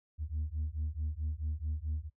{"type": "beating tone pair", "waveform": "sine", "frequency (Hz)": [74.5, 79.1], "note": ["D2", "D#2"], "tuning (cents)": [25, 29], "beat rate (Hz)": 4.6, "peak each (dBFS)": [-35, -35], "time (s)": [0.18, 2.1], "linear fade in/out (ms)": 50, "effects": ["noise-tail reverb RT60 0.1 s tail -19 dB re dry", "tanh soft clip ceiling -29 dBFS"]}